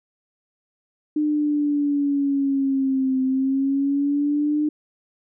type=linear two-way sweep; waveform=sine; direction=down then up; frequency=302.6 to 260.3 to 302.6 Hz; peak=-18 dBFS; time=1.16-4.69 s; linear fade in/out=5 ms; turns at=3.22 s; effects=none